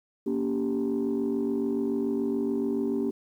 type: chord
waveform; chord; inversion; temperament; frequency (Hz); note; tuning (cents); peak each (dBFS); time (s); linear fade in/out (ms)
sine; G diminished; first; just; 235.2 / 282.2 / 392; Bb3 / Db4 / G4; +16 / +31 / 0; -28; 0.26-3.11; 10
effects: tanh soft clip ceiling -20 dBFS + 10-bit